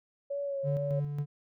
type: tone with vibrato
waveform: sine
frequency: 558 Hz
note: C#5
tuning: 11 cents sharp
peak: -31 dBFS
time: 0.3-1 s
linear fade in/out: 10 ms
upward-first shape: sine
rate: 2.3 Hz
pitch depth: 29 cents each way
type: tone with tremolo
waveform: triangle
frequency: 145.3 Hz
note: D3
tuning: 18 cents flat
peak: -26 dBFS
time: 0.63-1.26 s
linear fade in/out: 50 ms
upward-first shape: square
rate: 3.6 Hz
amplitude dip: 45%
effects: none